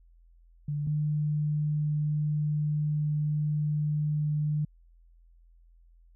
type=tone pair in turn; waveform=sine; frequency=146.8 / 150.14 Hz; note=D3 / D3; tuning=0 / +39 cents; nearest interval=unison; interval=39 cents; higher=second; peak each=-28 / -25 dBFS; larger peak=second; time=0.68-0.87 / 0.87-4.65 s; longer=second; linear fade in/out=5 ms; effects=added 42 Hz sine -55 dBFS peak until 6.15 s